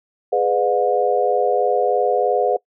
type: chord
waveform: sine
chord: G# diminished seventh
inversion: none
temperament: just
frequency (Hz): 415.3 / 498.4 / 598 / 717.6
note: G#4 / B4 / D5 / F5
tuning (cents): 0 / +16 / +31 / +47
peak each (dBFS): -21 / -19 / -23 / -20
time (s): 0.32-2.57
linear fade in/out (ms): 10
effects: noise-tail reverb RT60 0.1 s tail -23 dB re dry